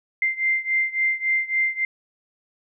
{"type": "beating tone pair", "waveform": "sine", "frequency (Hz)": [2088, 2091.6], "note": ["C7", "C7"], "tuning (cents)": [-4, -1], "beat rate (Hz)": 3.6, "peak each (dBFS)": [-22, -24], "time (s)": [0.22, 1.85], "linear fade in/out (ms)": 2, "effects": []}